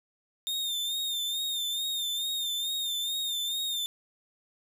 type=tone with vibrato; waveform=40% pulse; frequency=3636 Hz; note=A#7; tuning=44 cents flat; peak=-28 dBFS; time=0.47-3.86 s; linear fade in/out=0 ms; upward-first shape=sine; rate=2.3 Hz; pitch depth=56 cents each way; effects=none